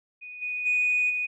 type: tone with level steps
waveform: sine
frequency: 2478 Hz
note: D#7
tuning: 8 cents flat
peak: -38 / -28 / -20 / -25 dBFS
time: 0.21-1.27 s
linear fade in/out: 20 ms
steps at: 0.41 / 0.65 / 1.09 s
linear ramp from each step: 20 ms
effects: tanh soft clip ceiling -16 dBFS